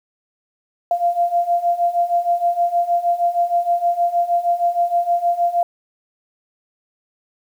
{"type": "beating tone pair", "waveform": "sine", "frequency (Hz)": [690, 696.4], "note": ["F5", "F5"], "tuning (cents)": [-21, -5], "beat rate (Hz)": 6.4, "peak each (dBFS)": [-20, -17], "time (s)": [0.91, 5.63], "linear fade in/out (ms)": 2, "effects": ["8-bit"]}